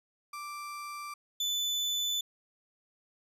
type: tone pair in turn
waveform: 35% pulse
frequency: 1174.7 / 3499 Hz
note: D6 / A7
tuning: 0 / -10 cents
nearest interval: octave + perfect fifth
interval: 1890 cents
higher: second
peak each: -37 / -27 dBFS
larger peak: second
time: 0.33-1.14 / 1.4-2.21 s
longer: neither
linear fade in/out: 5 ms
effects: resampled to 32000 Hz